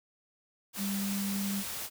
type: tone in noise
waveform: sine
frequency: 198.5 Hz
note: G3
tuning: 22 cents sharp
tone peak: -31 dBFS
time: 0.77-1.64 s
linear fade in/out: 50 ms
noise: white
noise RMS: -38 dBFS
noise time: 0.73-1.9 s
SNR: +4 dB
effects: none